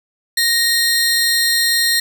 sawtooth tone pair together, 1864.7 / 4186 Hz, A#6 / C8, 0 / 0 cents, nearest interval octave + major second, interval 1400 cents, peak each -13 dBFS, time 0.37-2 s, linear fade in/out 5 ms, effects none

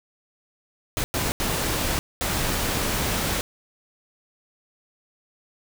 pink noise bursts at uneven times, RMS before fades -25 dBFS, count 4, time 0.97-1.04 / 1.14-1.32 / 1.4-1.99 / 2.21-3.41 s, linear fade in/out 0 ms, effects none

